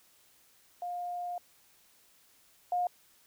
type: tone pair in turn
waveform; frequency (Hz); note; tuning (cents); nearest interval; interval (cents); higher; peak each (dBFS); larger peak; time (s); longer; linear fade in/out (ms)
sine; 708 / 713.7; F5 / F5; +23 / +37; unison; 14; second; -34 / -27; second; 0.82-1.38 / 2.72-2.87; first; 2
effects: white hiss -64 dBFS RMS until 3.26 s